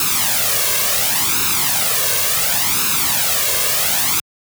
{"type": "noise with flanger", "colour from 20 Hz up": "white", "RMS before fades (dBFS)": -17, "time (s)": [0, 4.2], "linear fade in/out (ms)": 2, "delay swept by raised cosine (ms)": [0.76, 1.86], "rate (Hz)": 0.7, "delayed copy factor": 0.7, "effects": ["high-pass 80 Hz 12 dB/octave"]}